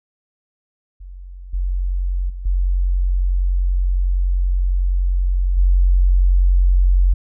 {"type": "tone with level steps", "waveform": "sine", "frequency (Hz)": 45.34, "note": "F#1", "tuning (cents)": -34, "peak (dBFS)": [-32, -17, -26, -14, -10], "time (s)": [1, 7.14], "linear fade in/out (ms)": 10, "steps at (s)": [1.53, 2.29, 2.45, 5.57], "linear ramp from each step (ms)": 10, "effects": []}